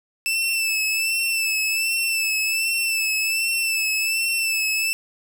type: tone with vibrato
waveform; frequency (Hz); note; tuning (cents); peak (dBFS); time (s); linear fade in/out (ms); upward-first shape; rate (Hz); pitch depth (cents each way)
sawtooth; 2645; E7; +5; -17; 0.26-4.93; 0; sine; 1.3; 41
effects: 9-bit